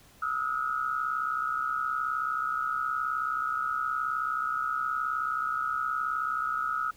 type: tone cluster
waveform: sine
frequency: 1237 / 1296 / 1430 Hz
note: D#6 / E6 / F6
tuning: -10 / -30 / +41 cents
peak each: -36 / -29 / -34 dBFS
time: 0.22-6.91 s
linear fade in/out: 5 ms
effects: pink hiss -57 dBFS RMS until 6.96 s